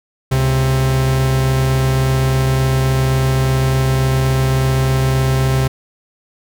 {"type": "tone pair together", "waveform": "45% pulse", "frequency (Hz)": [69.8, 131.76], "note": ["C#2", "C3"], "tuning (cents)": [13, 12], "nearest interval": "major seventh", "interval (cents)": 1099, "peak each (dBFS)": [-21, -13], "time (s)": [0.31, 5.68], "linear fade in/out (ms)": 10, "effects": []}